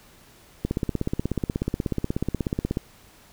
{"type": "click train", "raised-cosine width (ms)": 3, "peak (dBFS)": -11, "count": 36, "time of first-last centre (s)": [0.65, 2.771], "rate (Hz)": 16.5, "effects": ["pink hiss -53 dBFS RMS until 3.32 s"]}